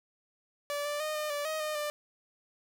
sawtooth tone with pitch steps, 579 / 587 / 615 / 607 / 581 / 627 / 612 / 594 Hz, D5 / D5 / D#5 / D#5 / D5 / D#5 / D#5 / D5, -25 / -1 / -20 / -43 / -19 / +13 / -29 / +20 cents, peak -28 dBFS, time 0.7-1.9 s, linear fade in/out 0 ms, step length 150 ms, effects none

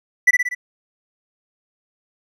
triangle tone with echo, 1975.5 Hz, B6, in tune, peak -6 dBFS, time 0.27-0.31 s, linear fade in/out 10 ms, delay 60 ms, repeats 4, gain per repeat -4 dB, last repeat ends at 0.55 s, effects none

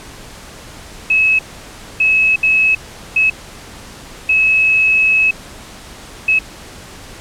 sine tone bursts at uneven times, 2578 Hz, E7, 39 cents flat, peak -9 dBFS, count 6, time 1.1-1.39 / 2-2.36 / 2.43-2.75 / 3.16-3.3 / 4.29-5.31 / 6.28-6.39 s, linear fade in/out 5 ms, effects pink hiss -35 dBFS RMS until 7.2 s + low-pass 10000 Hz 12 dB/octave

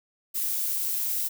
violet noise, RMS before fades -28 dBFS, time 0.34-1.29 s, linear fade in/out 20 ms, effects none

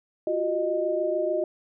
sine tone cluster, 348.3 / 375.1 / 617 Hz, F4 / F#4 / D#5, -5 / +24 / -15 cents, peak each -29 / -30 / -25 dBFS, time 0.27-1.44 s, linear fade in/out 2 ms, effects none

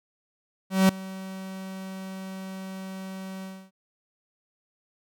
45% pulse tone with ADSR envelope, 190.2 Hz, F#3, 48 cents sharp, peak -14 dBFS, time 0.7-3.71 s, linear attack 190 ms, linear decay 4 ms, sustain -21 dB, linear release 280 ms, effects none

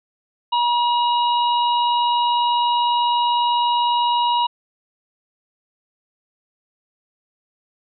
harmonic tone, 958 Hz, A#5, 47 cents sharp, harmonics 1 / 3 / 4, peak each -16 / -26 / -28 dBFS, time 0.52-4.47 s, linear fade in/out 10 ms, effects none

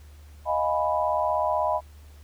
sine chord, F half-diminished seventh, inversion third, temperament equal, 622.3 / 698.5 / 830.6 / 987.8 Hz, Eb5 / F5 / Ab5 / Cb6, 0 / 0 / 0 / 0 cents, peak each -26 / -29 / -30 / -26 dBFS, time 0.45-1.81 s, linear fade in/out 50 ms, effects added 74 Hz sine -45 dBFS peak until 2.23 s + pink hiss -58 dBFS RMS until 2.23 s

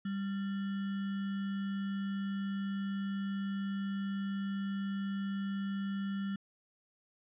sine tone with sample-and-hold, 197.1 Hz, G3, 10 cents sharp, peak -33 dBFS, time 0.05-6.36 s, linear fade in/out 5 ms, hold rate 1575 Hz, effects resampled to 8000 Hz

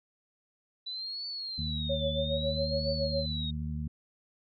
sine tone with vibrato, 3951 Hz, B7, in tune, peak -35 dBFS, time 0.86-3.51 s, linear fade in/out 10 ms, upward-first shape triangle, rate 0.61 Hz, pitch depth 230 cents each way
harmonic tone, 76 Hz, D#2, 40 cents flat, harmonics 1 / 2 / 3, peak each -35 / -36 / -39 dBFS, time 1.58-3.88 s, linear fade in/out 5 ms
sine tone with tremolo, 553 Hz, C#5, 4 cents flat, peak -27 dBFS, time 1.89-3.26 s, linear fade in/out 10 ms, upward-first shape sine, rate 7.2 Hz, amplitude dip 80%
effects none

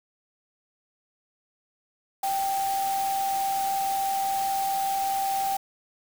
sine tone in noise, 782 Hz, G5, 4 cents flat, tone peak -24 dBFS, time 2.23-5.57 s, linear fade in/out 5 ms, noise white, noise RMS -36 dBFS, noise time 2.23-5.57 s, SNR +9 dB, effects none

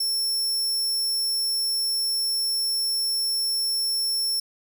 sawtooth tone, 5400 Hz, E8, 41 cents sharp, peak -20 dBFS, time 0-4.4 s, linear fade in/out 5 ms, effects none

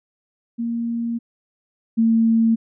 sine tone pair in turn, 233.1 / 226.5 Hz, A#3 / A#3, 0 / -50 cents, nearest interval unison, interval 50 cents, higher first, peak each -21 / -13 dBFS, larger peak second, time 0.58-1.19 / 1.97-2.56 s, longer first, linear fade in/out 20 ms, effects none

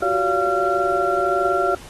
sine tone cluster, 360.7 / 382.2 / 572 / 696 / 1370 Hz, F#4 / G4 / D5 / F5 / F6, -44 / -44 / -46 / -6 / -34 cents, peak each -27 / -23 / -24 / -22 / -22 dBFS, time 0.02-1.75 s, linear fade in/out 5 ms, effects pink hiss -42 dBFS RMS until 1.89 s + AAC 32 kbps

